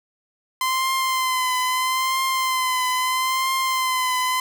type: tone with vibrato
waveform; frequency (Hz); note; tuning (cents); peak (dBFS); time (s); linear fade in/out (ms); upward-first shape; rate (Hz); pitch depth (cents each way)
sawtooth; 1033; C6; -22; -16; 0.61-4.4; 2; triangle; 0.77; 41
effects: 7-bit